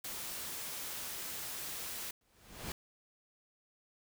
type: noise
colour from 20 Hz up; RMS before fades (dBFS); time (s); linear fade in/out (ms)
white; -42; 0.04-2.11; 5
type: noise with exponential growth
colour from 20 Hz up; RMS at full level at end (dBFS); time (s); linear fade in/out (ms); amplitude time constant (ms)
pink; -38; 2.21-2.72; 2; 110
effects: none